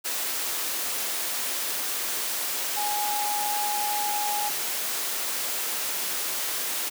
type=tone in noise; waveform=sine; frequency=830.6 Hz; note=G#5; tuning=in tune; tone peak=-27 dBFS; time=2.76-4.5 s; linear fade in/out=20 ms; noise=white; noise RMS=-29 dBFS; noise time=0.04-6.9 s; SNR=-1 dB; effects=high-pass 300 Hz 12 dB/octave